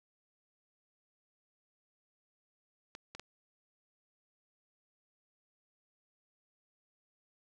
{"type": "clicks", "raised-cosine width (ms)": 0.2, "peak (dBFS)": -28, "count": 3, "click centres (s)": [2.951, 3.15, 3.196], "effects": []}